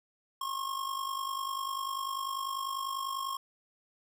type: tone with amplitude modulation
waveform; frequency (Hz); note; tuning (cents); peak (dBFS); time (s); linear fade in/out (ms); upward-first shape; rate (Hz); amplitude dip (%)
square; 1079; C#6; -47; -31; 0.41-3.37; 5; sine; 50.1; 65
effects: none